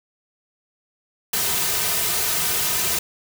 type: noise with comb filter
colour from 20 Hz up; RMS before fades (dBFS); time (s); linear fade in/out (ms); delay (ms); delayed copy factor
white; -22; 1.33-2.99; 5; 3.6; -0.75
effects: none